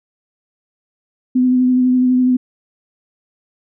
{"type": "tone with vibrato", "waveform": "sine", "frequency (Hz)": 252.8, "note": "B3", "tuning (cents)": 41, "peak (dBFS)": -10, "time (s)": [1.35, 2.37], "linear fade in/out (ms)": 10, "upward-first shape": "sine", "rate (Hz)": 12, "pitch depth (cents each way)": 17, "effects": []}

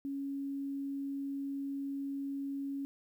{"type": "tone", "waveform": "sine", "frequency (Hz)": 277.2, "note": "C#4", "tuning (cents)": 0, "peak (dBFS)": -35, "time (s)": [0.05, 2.85], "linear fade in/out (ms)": 0, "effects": ["11-bit"]}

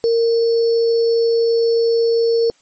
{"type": "tone with sample-and-hold", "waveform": "sine", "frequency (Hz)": 461.4, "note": "A#4", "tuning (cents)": -18, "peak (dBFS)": -12, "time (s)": [0.04, 2.5], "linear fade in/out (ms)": 0, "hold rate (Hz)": 4900, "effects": ["white hiss -56 dBFS RMS until 2.61 s", "MP3 32 kbps"]}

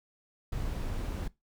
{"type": "noise", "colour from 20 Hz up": "brown", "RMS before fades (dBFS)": -34, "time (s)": [0.52, 1.28], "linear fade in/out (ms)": 5, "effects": ["noise-tail reverb RT60 0.2 s tail -21 dB re dry"]}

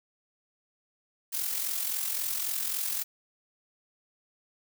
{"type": "noise with amplitude modulation", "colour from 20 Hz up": "blue", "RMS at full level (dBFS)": -29, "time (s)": [1.32, 3.04], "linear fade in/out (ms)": 20, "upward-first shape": "sine", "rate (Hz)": 43.7, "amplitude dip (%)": 55, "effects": []}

